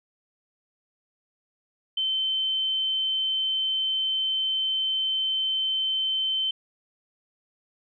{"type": "tone", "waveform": "sine", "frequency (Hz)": 3084, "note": "G7", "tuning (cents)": -29, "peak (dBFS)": -23, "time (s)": [1.97, 6.51], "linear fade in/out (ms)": 5, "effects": []}